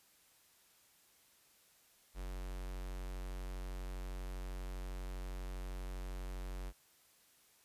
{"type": "tone with notch filter", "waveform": "square", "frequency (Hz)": 46.25, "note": "F#1", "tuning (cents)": 0, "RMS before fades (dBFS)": -43, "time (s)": [2.14, 6.73], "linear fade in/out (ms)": 50, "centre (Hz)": 170, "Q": 1.3, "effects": ["white hiss -68 dBFS RMS until 7.64 s", "resampled to 32000 Hz"]}